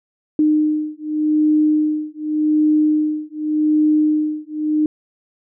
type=beating tone pair; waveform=sine; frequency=304.9 / 305.76 Hz; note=D#4 / D#4; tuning=-35 / -30 cents; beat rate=0.86 Hz; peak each=-17 dBFS; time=0.39-4.86 s; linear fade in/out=2 ms; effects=none